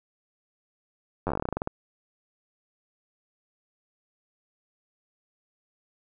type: slowing click train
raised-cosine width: 1 ms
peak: -14 dBFS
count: 16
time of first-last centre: 1.27-1.674 s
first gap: 10 ms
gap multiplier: 1.13
effects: none